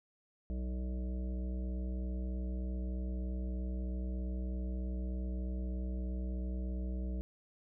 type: harmonic tone with a mistuned harmonic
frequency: 63.2 Hz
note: B1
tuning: 41 cents sharp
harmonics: 1 / 3 / 5 / 7 / 9 / 10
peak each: -35 / -43 / -49 / -54 / -56 / -57 dBFS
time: 0.5-7.21 s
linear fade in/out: 0 ms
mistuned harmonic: 1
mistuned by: -78 cents
effects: none